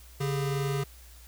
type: tone pair together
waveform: square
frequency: 141.4 / 402.5 Hz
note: C#3 / G4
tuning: +35 / +46 cents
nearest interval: octave + tritone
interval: 1811 cents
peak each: -29 / -34 dBFS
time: 0.2-0.84 s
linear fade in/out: 10 ms
effects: added 60 Hz sine -49 dBFS peak until 1.27 s + white hiss -55 dBFS RMS until 1.27 s